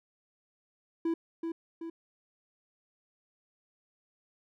triangle tone with echo, 330.9 Hz, E4, 7 cents sharp, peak -25 dBFS, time 1.05-1.14 s, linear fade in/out 5 ms, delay 380 ms, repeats 2, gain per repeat -5 dB, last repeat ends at 1.9 s, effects none

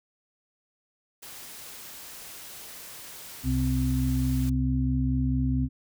white noise, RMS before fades -43 dBFS, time 1.22-4.5 s, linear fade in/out 10 ms
harmonic tone, 64.5 Hz, C2, 24 cents flat, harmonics 1 / 2 / 4, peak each -27 / -27 / -27 dBFS, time 3.43-5.69 s, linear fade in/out 50 ms
effects none

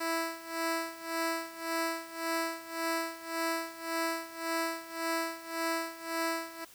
10% pulse tone with tremolo, 329.6 Hz, E4, in tune, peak -21 dBFS, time 0-6.65 s, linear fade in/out 10 ms, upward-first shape sine, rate 1.8 Hz, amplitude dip 85%, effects white hiss -56 dBFS RMS until 6.74 s

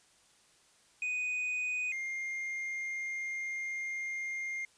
triangle tone pair in turn, 2489 / 2116 Hz, D#7 / C7, 0 / +19 cents, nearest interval minor third, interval 281 cents, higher first, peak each -30 / -33 dBFS, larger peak first, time 1.02-1.92 / 1.92-4.65 s, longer second, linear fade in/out 2 ms, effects white hiss -65 dBFS RMS until 4.77 s + resampled to 22050 Hz

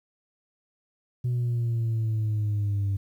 sine exponential sweep, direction down, 124.2 to 98 Hz, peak -21 dBFS, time 1.24-2.97 s, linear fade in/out 10 ms, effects tanh soft clip ceiling -22 dBFS + 10-bit

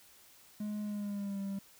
triangle tone with pitch glide, 209.7 to 196.79 Hz, G#3 to G3, +17 to +7 cents, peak -33 dBFS, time 0.6-1.59 s, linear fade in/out 5 ms, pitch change -110 cents, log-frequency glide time 0.82-1.41 s, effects white hiss -60 dBFS RMS until 1.79 s

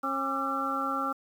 harmonic tone with a mistuned harmonic, 270.9 Hz, C#4, 40 cents flat, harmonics 1 / 2 / 3 / 4 / 5, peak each -35 / -38 / -37 / -33 / -31 dBFS, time 0.03-1.13 s, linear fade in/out 10 ms, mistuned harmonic 4, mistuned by +140 cents, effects 9-bit

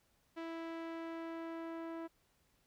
sawtooth tone with low-pass filter sweep, 329.6 Hz, E4, in tune, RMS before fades -44 dBFS, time 0.36-2.08 s, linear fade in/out 20 ms, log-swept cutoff 2900 to 1400 Hz, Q 0.76, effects pink hiss -75 dBFS RMS until 2.66 s

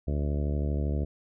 harmonic tone, 72.7 Hz, D2, 17 cents flat, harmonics 1 / 2 / 3 / 4 / 5 / 6 / 7 / 8 / 9, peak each -27 / -33 / -37 / -39 / -41 / -43 / -44 / -45 / -46 dBFS, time 0.07-1.05 s, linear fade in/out 10 ms, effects none

